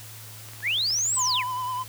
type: clicks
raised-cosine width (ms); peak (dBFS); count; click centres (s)
0.3; -29; 9; 0.487 / 0.535 / 0.605 / 0.673 / 0.71 / 0.784 / 0.906 / 0.988 / 1.056
type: linear two-way sweep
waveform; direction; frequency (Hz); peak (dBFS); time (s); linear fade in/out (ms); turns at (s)
sine; up then down; 1568 to 8120 to 1568; -22; 0.62-1.44; 50; 1.16
type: tone with vibrato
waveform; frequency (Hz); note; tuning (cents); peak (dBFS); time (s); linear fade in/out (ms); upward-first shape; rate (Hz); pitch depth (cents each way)
triangle; 1007; B5; +33; -25; 1.16-1.84; 20; sine; 9.7; 40
effects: added 109 Hz sine -44 dBFS peak until 1.88 s + white hiss -44 dBFS RMS until 1.88 s